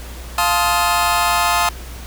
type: chord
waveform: sawtooth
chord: F dominant seventh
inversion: none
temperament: just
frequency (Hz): 698.5 / 873.1 / 1047.7 / 1257.2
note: F5 / A5 / C6 / Eb6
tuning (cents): 0 / -14 / +2 / +18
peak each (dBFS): -16 / -16 / -16 / -16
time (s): 0.38-1.69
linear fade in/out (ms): 2
effects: added 60 Hz sine -31 dBFS peak until 2.06 s + pink hiss -37 dBFS RMS until 2.06 s